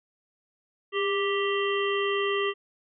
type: harmonic tone with a mistuned harmonic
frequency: 392 Hz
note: G4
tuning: in tune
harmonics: 1 / 3 / 5 / 7 / 8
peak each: -26 / -31 / -33 / -34 / -35 dBFS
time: 0.92-2.54 s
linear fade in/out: 50 ms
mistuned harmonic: 1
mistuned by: +41 cents
effects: none